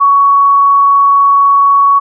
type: tone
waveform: sine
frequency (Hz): 1119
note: C#6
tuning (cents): +16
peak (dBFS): -4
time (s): 0-2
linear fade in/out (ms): 20
effects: none